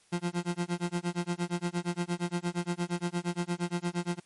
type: tone with tremolo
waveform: 30% pulse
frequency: 174.61 Hz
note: F3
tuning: in tune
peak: -24 dBFS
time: 0.12-4.2 s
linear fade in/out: 10 ms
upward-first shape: sine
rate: 8.6 Hz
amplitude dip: 100%
effects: white hiss -64 dBFS RMS until 4.25 s + MP3 48 kbps